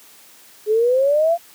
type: exponential sweep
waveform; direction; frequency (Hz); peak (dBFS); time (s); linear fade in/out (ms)
sine; up; 417 to 698.5; -13; 0.66-1.38; 50
effects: white hiss -47 dBFS RMS until 1.54 s + high-pass 150 Hz 12 dB/octave